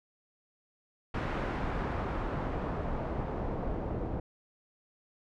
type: noise with low-pass filter sweep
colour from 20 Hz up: pink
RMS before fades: -34 dBFS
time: 1.14-4.2 s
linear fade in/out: 5 ms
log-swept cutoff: 1700 to 610 Hz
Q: 0.88
effects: none